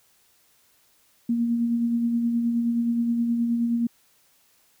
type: tone with tremolo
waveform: sine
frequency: 234.7 Hz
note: A#3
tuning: 12 cents sharp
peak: -19 dBFS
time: 1.29-3.87 s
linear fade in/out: 5 ms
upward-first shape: sine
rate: 9.5 Hz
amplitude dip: 35%
effects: white hiss -62 dBFS RMS until 4.8 s